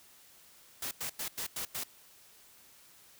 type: noise bursts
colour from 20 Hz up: white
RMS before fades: -37 dBFS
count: 6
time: 0.82-1.837 s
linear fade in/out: 5 ms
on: 92 ms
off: 93 ms
effects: white hiss -59 dBFS RMS until 3.19 s